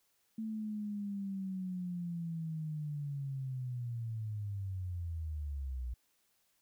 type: linear sweep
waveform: sine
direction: down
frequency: 222.3 to 59.1 Hz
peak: -36 dBFS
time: 0.38-5.94 s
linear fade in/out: 5 ms
effects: white hiss -75 dBFS RMS until 6.61 s